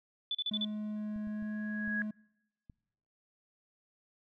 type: tone bursts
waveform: sine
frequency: 3485 Hz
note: A7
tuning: 17 cents flat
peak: -31 dBFS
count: 5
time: 0.31-0.648 s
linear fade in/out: 2 ms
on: 38 ms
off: 37 ms
type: tone with pitch glide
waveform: triangle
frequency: 211.9 to 213.3 Hz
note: G#3 to G#3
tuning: +35 to +46 cents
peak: -33 dBFS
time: 0.51-2.11 s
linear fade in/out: 5 ms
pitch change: +11 cents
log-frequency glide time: 1.28-1.48 s
type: tone with exponential growth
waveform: sine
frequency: 1661.2 Hz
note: G#6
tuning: in tune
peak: -30 dBFS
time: 0.96-2.02 s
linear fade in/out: 1 ms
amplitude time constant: 230 ms
type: clicks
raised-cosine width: 5 ms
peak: -39 dBFS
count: 5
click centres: 1.161 / 1.273 / 1.425 / 1.878 / 2.698 s
effects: noise-tail reverb RT60 1.0 s tail -26 dB re dry